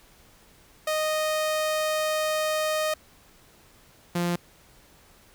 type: tone pair in turn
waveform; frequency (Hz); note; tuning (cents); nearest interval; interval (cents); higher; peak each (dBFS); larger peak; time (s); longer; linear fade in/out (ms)
sawtooth; 620 / 173.98; D#5 / F3; -6 / -6; octave + minor seventh; 2200; first; -20; neither; 0.87-2.94 / 4.15-4.36; first; 5
effects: pink hiss -56 dBFS RMS until 5.34 s